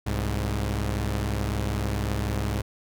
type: tone pair together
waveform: sawtooth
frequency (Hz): 65.41 / 103.83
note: C2 / G#2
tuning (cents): 0 / 0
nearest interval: minor sixth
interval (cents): 800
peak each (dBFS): -24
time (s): 0.06-2.62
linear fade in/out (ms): 10
effects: none